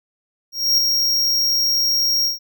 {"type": "tone with ADSR envelope", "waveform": "square", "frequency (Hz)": 5588, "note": "F8", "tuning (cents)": 0, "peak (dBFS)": -12, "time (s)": [0.52, 2.39], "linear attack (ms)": 260, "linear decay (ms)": 4, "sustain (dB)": -4, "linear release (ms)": 140, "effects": []}